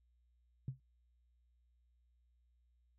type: tone with exponential decay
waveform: sine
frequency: 130.81 Hz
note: C3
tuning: in tune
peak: -33 dBFS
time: 0.68-0.8 s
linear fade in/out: 2 ms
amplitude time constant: 25 ms
effects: tanh soft clip ceiling -29 dBFS + added 60 Hz sine -70 dBFS peak until 2.98 s